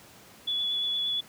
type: tone with vibrato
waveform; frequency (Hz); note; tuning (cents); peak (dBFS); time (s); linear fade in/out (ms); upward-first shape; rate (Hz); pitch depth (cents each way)
sine; 3418; G#7; +49; -26; 0.47-1.21; 10; triangle; 8.6; 17
effects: pink hiss -52 dBFS RMS until 1.28 s + high-pass 100 Hz 12 dB/octave